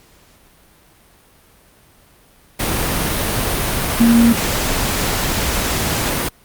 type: tone in noise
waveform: sine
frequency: 233.1 Hz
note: A#3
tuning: in tune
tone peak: -8 dBFS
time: 4-4.33 s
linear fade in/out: 10 ms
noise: pink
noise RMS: -19 dBFS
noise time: 2.59-6.29 s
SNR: +8 dB
effects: pink hiss -50 dBFS RMS until 6.44 s + Opus 48 kbps